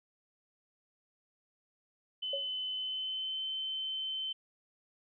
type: tone with pitch glide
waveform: sine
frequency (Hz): 3031 to 3077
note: F#7 to G7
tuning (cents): +41 to -33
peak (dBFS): -34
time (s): 2.22-4.33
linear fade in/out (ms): 10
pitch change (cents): +26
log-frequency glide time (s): 2.69-3.45
type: tone with exponential decay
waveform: sine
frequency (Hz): 554.4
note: C#5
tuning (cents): 0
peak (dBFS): -31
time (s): 2.33-2.49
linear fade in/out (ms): 5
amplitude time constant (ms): 34
effects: none